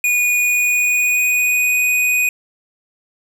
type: tone with pitch glide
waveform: square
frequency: 2457 to 2486 Hz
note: D#7 to D#7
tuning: -22 to -2 cents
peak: -14 dBFS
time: 0.04-2.29 s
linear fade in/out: 2 ms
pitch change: +20 cents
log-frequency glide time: 0.35-1.79 s
effects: none